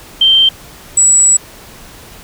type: tone pair in turn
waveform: sine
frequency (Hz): 3136 / 7834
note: G7 / B8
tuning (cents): 0 / -15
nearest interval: octave + major third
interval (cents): 1585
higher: second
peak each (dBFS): -5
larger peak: neither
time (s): 0.21-0.49 / 0.97-1.37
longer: second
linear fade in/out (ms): 5
effects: pink hiss -36 dBFS RMS until 2.23 s